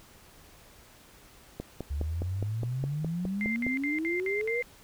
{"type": "click train", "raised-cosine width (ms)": 2, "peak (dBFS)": -21, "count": 11, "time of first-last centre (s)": [1.6, 3.666], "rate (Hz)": 4.84}
{"type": "exponential sweep", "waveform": "sine", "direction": "up", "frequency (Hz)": [69.2, 495], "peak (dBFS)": -29, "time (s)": [1.9, 4.62], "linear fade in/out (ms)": 10}
{"type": "tone bursts", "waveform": "sine", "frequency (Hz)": 2093, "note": "C7", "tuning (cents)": 0, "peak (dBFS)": -30, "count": 6, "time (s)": [3.41, 4.625], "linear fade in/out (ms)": 0, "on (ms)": 150, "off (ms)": 63}
{"effects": ["pink hiss -55 dBFS RMS until 4.83 s"]}